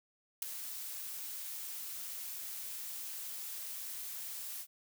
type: noise with ADSR envelope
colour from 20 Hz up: blue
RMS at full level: -31 dBFS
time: 0.42-4.67 s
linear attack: 5 ms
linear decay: 6 ms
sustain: -12 dB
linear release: 66 ms
effects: none